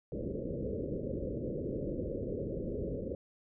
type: low-pass noise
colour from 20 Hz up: white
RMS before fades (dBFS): -37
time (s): 0.12-3.15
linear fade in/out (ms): 2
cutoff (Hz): 560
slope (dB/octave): 96
effects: none